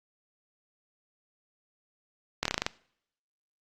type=slowing click train; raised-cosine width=0.2 ms; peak=-9 dBFS; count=8; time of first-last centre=2.43-2.665 s; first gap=24 ms; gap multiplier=1.11; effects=noise-tail reverb RT60 0.7 s tail -22 dB re dry + Opus 48 kbps